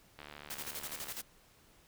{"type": "click train", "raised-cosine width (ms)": 0.3, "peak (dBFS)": -31, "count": 68, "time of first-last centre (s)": [0.19, 1.098], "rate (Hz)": 73.8}
{"type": "noise with tremolo", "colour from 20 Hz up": "white", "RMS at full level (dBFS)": -41, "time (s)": [0.5, 1.22], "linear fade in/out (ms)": 5, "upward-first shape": "square", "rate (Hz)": 12, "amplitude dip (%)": 65}
{"effects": ["pink hiss -64 dBFS RMS until 1.87 s"]}